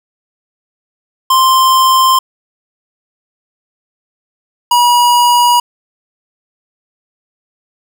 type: tone pair in turn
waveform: square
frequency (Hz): 1046.5 / 965.7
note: C6 / B5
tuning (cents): 0 / -39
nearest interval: minor second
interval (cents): 139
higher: first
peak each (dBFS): -7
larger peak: neither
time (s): 1.3-2.19 / 4.71-5.6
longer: neither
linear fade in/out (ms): 5
effects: none